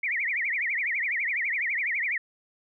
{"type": "tone with vibrato", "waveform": "sine", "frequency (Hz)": 2093, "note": "C7", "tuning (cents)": 0, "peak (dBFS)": -25, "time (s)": [0.03, 2.18], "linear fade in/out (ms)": 5, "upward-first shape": "triangle", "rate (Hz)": 12, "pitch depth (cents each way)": 270, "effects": []}